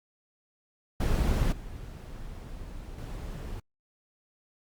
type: noise with level steps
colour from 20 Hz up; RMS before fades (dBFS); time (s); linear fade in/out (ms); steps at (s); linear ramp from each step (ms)
brown; -25 / -41 / -37; 1-3.6; 5; 1.52 / 2.98; 5
effects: Opus 48 kbps